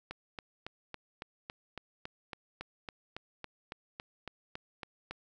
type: click train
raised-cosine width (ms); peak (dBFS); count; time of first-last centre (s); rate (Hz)
0.3; -24; 19; 0.11-5.11; 3.6
effects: none